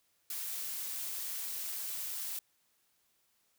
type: noise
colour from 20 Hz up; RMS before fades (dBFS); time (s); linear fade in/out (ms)
blue; -39; 0.3-2.39; 2
effects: white hiss -74 dBFS RMS until 3.58 s